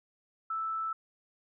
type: tone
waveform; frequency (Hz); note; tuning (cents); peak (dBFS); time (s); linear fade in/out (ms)
sine; 1318; E6; -1; -31; 0.5-0.93; 5
effects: none